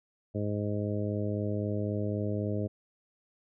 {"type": "harmonic tone", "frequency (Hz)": 103.83, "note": "G#2", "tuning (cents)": 0, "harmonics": [1, 2, 3, 4, 5, 6], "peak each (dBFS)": [-32, -35, -37, -38, -39, -40], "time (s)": [0.34, 2.68], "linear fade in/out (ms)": 20, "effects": []}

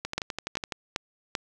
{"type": "two click trains", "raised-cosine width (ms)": 0.2, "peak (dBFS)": [-14, -10], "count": [9, 4], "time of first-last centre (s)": [[0.05, 0.722], [0.18, 1.352]], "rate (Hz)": [11.9, 2.56], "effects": []}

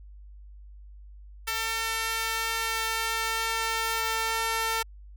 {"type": "tone with high-pass filter sweep", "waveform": "sawtooth", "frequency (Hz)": 450.2, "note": "A4", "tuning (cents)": 40, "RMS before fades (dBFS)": -29, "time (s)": [1.47, 4.83], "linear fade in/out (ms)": 10, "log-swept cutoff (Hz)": [1600, 1000], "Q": 0.94, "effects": ["added 50 Hz sine -44 dBFS peak until 5.16 s"]}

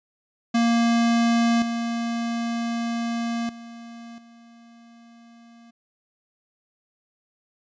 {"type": "tone with level steps", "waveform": "square", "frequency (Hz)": 233.1, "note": "A#3", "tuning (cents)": 0, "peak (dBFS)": [-18, -25, -39, -48], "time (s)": [0.54, 5.71], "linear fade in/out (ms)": 10, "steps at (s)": [1.62, 3.49, 4.18], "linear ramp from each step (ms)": 2, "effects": ["resampled to 16000 Hz"]}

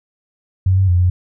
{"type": "tone with pitch steps", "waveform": "sine", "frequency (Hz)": [93.8, 95.6, 88.6, 89.8], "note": ["F#2", "G2", "F2", "F2"], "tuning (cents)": [24, -43, 25, 49], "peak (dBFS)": -10, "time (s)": [0.66, 1.1], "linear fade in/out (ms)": 5, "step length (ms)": 110, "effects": []}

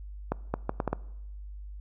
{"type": "accelerating click train", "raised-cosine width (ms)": 1, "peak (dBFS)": -13, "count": 6, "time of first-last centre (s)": [0.32, 0.93], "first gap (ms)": 220, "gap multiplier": 0.7, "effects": ["noise-tail reverb RT60 0.9 s tail -22 dB re dry", "added 50 Hz sine -39 dBFS peak until 1.8 s"]}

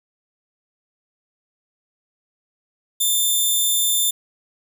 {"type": "tone", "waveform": "10% pulse", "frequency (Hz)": 3561, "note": "A7", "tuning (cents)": 20, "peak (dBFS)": -9, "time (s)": [3, 4.11], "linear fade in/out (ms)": 10, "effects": []}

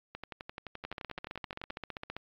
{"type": "two click trains", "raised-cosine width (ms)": 0.3, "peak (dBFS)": [-24, -22], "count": [19, 21], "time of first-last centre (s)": [[0.15, 1.702], [0.85, 2.166]], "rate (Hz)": [11.6, 15.2], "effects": ["low-pass 4000 Hz 12 dB/octave", "AAC 64 kbps"]}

